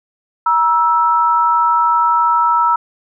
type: tone pair together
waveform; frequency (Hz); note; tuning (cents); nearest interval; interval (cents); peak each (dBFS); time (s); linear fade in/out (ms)
sine; 950.8 / 1318.5; A#5 / E6; +34 / 0; tritone; 566; -13; 0.46-2.76; 5
effects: none